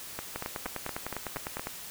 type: two click trains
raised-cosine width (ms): 0.5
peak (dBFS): -19 / -18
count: 7 / 14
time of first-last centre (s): 0.19-1.595 / 0.36-1.67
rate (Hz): 4.27 / 9.92
effects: white hiss -43 dBFS RMS until 1.9 s